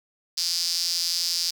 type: tone with high-pass filter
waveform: sawtooth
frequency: 171.4 Hz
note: F3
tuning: 32 cents flat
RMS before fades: -26 dBFS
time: 0.37-1.51 s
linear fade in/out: 10 ms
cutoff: 4900 Hz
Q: 6.8
effects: none